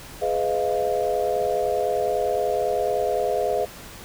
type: chord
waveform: sine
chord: F half-diminished seventh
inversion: first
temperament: just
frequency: 419.1 / 502.9 / 628.6 / 698.5 Hz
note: Ab4 / Cb5 / Eb5 / F5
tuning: +16 / +31 / +18 / 0 cents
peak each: -26 dBFS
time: 0.21-3.66 s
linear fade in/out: 20 ms
effects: pink hiss -41 dBFS RMS until 4.04 s